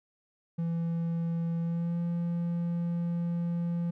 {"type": "tone with pitch glide", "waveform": "triangle", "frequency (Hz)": [167.4, 171.21], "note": ["E3", "F3"], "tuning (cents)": [27, -34], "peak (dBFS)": -26, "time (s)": [0.58, 3.91], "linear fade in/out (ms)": 10, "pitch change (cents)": 39, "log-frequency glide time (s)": [1.6, 1.99], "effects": []}